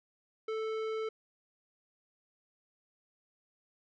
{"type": "tone with tanh clipping", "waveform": "sine", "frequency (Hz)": 440, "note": "A4", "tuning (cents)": 0, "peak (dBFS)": -35, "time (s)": [0.48, 1.09], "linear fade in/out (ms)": 5, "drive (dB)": 15, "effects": []}